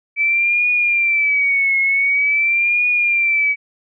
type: tone with vibrato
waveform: sine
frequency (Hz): 2307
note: D7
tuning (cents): -31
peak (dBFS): -13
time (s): 0.16-3.56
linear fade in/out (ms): 50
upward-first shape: triangle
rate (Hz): 0.46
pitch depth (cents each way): 110
effects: none